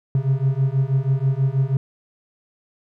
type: beating tone pair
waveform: triangle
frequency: 131.4 / 137.6 Hz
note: C3 / C#3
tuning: +8 / -12 cents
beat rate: 6.2 Hz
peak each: -18 dBFS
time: 0.15-1.77 s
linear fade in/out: 2 ms
effects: none